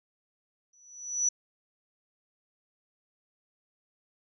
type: tone with exponential growth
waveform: sine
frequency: 5920 Hz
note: F#8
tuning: in tune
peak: -21 dBFS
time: 0.73-1.29 s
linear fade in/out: 5 ms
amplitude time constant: 120 ms
effects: none